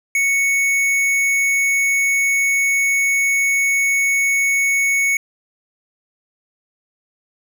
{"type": "tone with tanh clipping", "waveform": "sine", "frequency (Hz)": 2217, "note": "C#7", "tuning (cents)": 0, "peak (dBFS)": -16, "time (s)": [0.15, 5.17], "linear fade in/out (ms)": 2, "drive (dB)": 16, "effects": []}